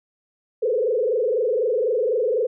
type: tone with frequency modulation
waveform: sine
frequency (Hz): 469.9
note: A#4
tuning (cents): +14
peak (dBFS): -18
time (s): 0.62-2.47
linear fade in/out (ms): 10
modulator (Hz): 24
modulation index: 2.2
effects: none